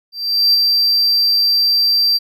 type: tone with ADSR envelope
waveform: triangle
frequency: 4699 Hz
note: D8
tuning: in tune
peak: -7 dBFS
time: 0.12-2.19 s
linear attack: 420 ms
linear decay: 11 ms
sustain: -3 dB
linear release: 28 ms
effects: none